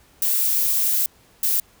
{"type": "noise bursts at uneven times", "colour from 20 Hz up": "violet", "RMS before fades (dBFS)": -20, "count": 2, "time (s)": [[0.22, 1.06], [1.43, 1.6]], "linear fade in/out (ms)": 2, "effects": ["pink hiss -55 dBFS RMS until 1.8 s"]}